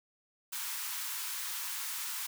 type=high-pass noise; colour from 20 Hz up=white; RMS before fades=-38 dBFS; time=0.52-2.27 s; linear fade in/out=10 ms; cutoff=860 Hz; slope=96 dB/octave; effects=none